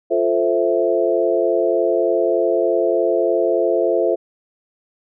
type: chord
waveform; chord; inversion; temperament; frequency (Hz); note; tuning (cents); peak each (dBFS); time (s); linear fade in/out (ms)
sine; F major seventh; none; equal; 349.2 / 440 / 523.3 / 659.3; F4 / A4 / C5 / E5; 0 / 0 / 0 / 0; -20; 0.1-4.16; 20
effects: none